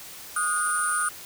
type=tone cluster; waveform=sine; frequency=1239 / 1452 / 9370 Hz; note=D#6 / F#6 / D9; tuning=-8 / -33 / -5 cents; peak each=-27 dBFS; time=0.36-1.09 s; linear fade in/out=5 ms; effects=white hiss -42 dBFS RMS until 1.25 s